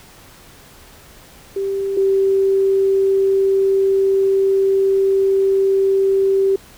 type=tone pair in turn; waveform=sine; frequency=392 / 388.6 Hz; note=G4 / G4; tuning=0 / -15 cents; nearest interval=unison; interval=15 cents; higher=first; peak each=-18 / -12 dBFS; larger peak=second; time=1.56-1.97 / 1.97-6.56 s; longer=second; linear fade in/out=5 ms; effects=pink hiss -44 dBFS RMS until 6.77 s